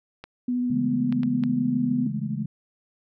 clicks, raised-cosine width 0.3 ms, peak -22 dBFS, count 4, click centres 0.24 / 1.125 / 1.233 / 1.437 s
sine tone with vibrato, 246.9 Hz, B3, in tune, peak -22 dBFS, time 0.48-2.07 s, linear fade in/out 5 ms, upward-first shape sine, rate 14 Hz, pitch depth 13 cents each way
sine chord, A major seventh, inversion first, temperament equal, 138.59 / 164.81 / 207.7 / 220 Hz, C#3 / E3 / G#3 / A3, 0 / 0 / 0 / 0 cents, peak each -31 / -33 / -30 / -32 dBFS, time 0.7-2.46 s, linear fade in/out 5 ms
effects none

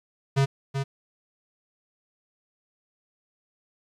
square tone with echo, 137.1 Hz, C#3, 19 cents flat, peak -19 dBFS, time 0.36-0.46 s, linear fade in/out 20 ms, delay 380 ms, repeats 1, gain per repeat -7 dB, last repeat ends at 0.84 s, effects low-pass 7000 Hz 12 dB/octave + 10-bit

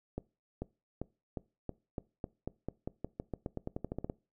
accelerating click train, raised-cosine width 2 ms, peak -23 dBFS, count 22, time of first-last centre 0.18-4.099 s, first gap 440 ms, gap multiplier 0.9, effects noise-tail reverb RT60 0.3 s tail -22 dB re dry

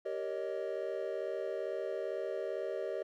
triangle chord, Eb dominant seventh, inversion first, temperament just, 388.9 / 466.7 / 560 / 622.3 Hz, G4 / Bb4 / Db5 / Eb5, -14 / +2 / +18 / 0 cents, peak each -38 / -39 / -39 / -38 dBFS, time 0.05-3.03 s, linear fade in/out 10 ms, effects none

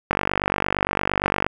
click train, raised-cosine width 0.5 ms, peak -4 dBFS, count 67, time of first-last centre 0.11-1.465 s, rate 48.7 Hz, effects 7-bit

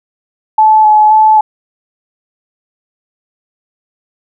sine tone with vibrato, 860 Hz, A5, 40 cents flat, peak -3 dBFS, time 0.58-1.41 s, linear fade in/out 5 ms, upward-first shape square, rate 1.9 Hz, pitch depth 14 cents each way, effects none

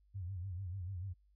sine tone with vibrato, 92.5 Hz, F#2, in tune, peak -39 dBFS, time 0.14-1.14 s, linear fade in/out 20 ms, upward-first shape sine, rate 6.8 Hz, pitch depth 130 cents each way, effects added 50 Hz sine -66 dBFS peak until 1.35 s

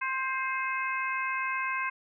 harmonic tone with a mistuned harmonic, 527 Hz, C5, 12 cents sharp, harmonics 2 / 3 / 4 / 5, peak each -32 / -34 / -35 / -36 dBFS, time 0.01-1.9 s, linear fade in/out 10 ms, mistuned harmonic 5, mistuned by -44 cents, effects none

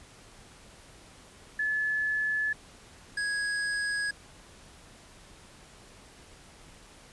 sine / square tone pair in turn, 1723 / 1660.9 Hz, A6 / G#6, -37 / 0 cents, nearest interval minor second, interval 63 cents, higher first, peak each -26 / -29 dBFS, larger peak first, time 1.59-2.53 / 3.17-4.11 s, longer neither, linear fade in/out 5 ms, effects pink hiss -53 dBFS RMS until 7.12 s + resampled to 24000 Hz

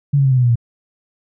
sine tone with pitch steps, 142.3 / 137.77 / 133.39 / 129.14 / 125.03 / 121.05 / 117.2 Hz, C#3 / C#3 / C3 / C3 / B2 / B2 / A#2, +46 / -10 / +34 / -22 / +22 / -34 / +10 cents, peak -10 dBFS, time 0.13-0.557 s, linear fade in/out 10 ms, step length 61 ms, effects none

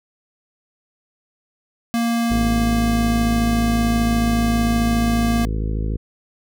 square tone, 233.1 Hz, A#3, in tune, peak -18 dBFS, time 1.94-5.45 s, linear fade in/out 0 ms
harmonic tone, 53.6 Hz, A1, 45 cents flat, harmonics 1 / 2 / 3 / 4 / 5 / 6 / 7 / 8 / 9, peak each -21 / -27 / -31 / -33 / -35 / -37 / -38 / -39 / -40 dBFS, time 2.3-5.97 s, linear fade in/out 10 ms
effects none

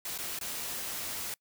white noise with dropouts, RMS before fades -37 dBFS, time 0.05-1.34 s, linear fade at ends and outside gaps 2 ms, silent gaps 0.178-0.186 / 0.389-0.411 s, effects noise-tail reverb RT60 0.1 s tail -25 dB re dry

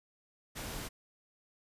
pink noise, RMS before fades -41 dBFS, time 0.55-0.89 s, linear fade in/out 20 ms, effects resampled to 32000 Hz

